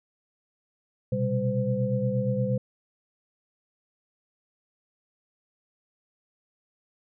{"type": "tone cluster", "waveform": "sine", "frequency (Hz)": [120.9, 129.4, 198.1, 511], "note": ["B2", "C3", "G3", "C5"], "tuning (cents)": [-36, -19, 18, -41], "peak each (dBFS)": -29, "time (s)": [1.12, 2.58], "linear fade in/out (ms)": 5, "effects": []}